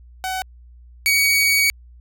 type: tone pair in turn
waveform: sawtooth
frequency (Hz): 752 / 2253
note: F#5 / C#7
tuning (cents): +28 / +28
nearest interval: octave + perfect fifth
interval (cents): 1900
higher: second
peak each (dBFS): -19 / -11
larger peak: second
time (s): 0.24-0.42 / 1.06-1.7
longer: second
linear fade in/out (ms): 0
effects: added 60 Hz sine -42 dBFS peak until 2 s